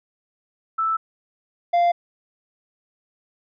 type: tone pair in turn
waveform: sine / triangle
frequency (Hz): 1318.5 / 694.4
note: E6 / F5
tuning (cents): 0 / -10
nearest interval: major seventh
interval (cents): 1110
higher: first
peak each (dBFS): -19 / -13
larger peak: second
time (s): 0.78-0.97 / 1.73-1.92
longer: neither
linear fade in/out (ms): 10
effects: resampled to 11025 Hz